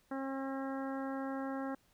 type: harmonic tone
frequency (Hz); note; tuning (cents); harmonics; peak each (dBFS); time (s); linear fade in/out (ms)
269.4; C#4; -49; 1 / 2 / 3 / 4 / 5 / 6 / 7; -38 / -43 / -45 / -49 / -49 / -51 / -56; 0.11-1.75; 5
effects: pink hiss -71 dBFS RMS until 1.93 s